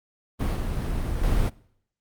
brown noise with level steps, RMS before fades -24 / -27 / -22 dBFS, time 0.39-1.5 s, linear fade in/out 20 ms, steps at 0.56 / 1.23 s, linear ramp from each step 5 ms, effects noise-tail reverb RT60 0.7 s tail -23 dB re dry + Opus 32 kbps

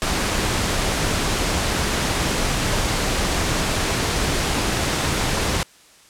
pink noise, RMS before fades -21 dBFS, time 0.02-5.63 s, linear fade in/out 0 ms, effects white hiss -50 dBFS RMS until 6.09 s + low-pass 9000 Hz 12 dB/octave

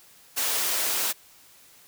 white high-pass noise, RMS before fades -26 dBFS, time 0.36-1.13 s, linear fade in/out 20 ms, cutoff 360 Hz, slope 12 dB/octave, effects white hiss -54 dBFS RMS until 1.87 s

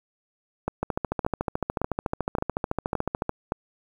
two click trains, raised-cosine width 1 ms, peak -11 / -11 dBFS, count 35 / 6, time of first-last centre 0.83-3.294 / 0.68-3.521 s, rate 13.8 / 1.76 Hz, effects 8-bit

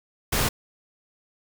pink noise, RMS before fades -23 dBFS, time 0.32-0.49 s, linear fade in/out 10 ms, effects none

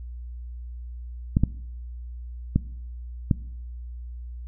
clicks, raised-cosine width 5 ms, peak -6 dBFS, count 4, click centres 1.369 / 1.436 / 2.56 / 3.312 s, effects noise-tail reverb RT60 0.8 s tail -21 dB re dry + added 60 Hz sine -34 dBFS peak until 4.47 s

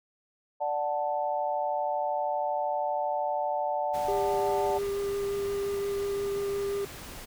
sine chord, D major, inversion none, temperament equal, 587.3 / 740 / 880 Hz, D5 / F#5 / A5, 0 / 0 / 0 cents, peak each -31 dBFS, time 0.6-4.79 s, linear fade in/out 20 ms
pink noise, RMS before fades -43 dBFS, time 3.93-7.26 s, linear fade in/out 20 ms
triangle tone with vibrato, 400 Hz, G4, 35 cents sharp, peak -26 dBFS, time 4.08-6.85 s, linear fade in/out 5 ms, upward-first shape triangle, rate 5.7 Hz, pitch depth 10 cents each way
effects none

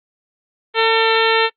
harmonic tone, 449.8 Hz, A4, 38 cents sharp, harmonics 1 / 2 / 3 / 4 / 5 / 6 / 7 / 8 / 9, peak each -16 / -19 / -21 / -22 / -23 / -24 / -24 / -25 / -26 dBFS, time 0.74-1.5 s, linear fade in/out 50 ms, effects noise-tail reverb RT60 0.1 s tail -23 dB re dry + Opus 24 kbps

